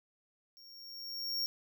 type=tone with level ramp; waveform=square; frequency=5530 Hz; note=F8; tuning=18 cents flat; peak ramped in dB=-55 to -31 dBFS; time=0.57-1.46 s; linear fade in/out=0 ms; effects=12-bit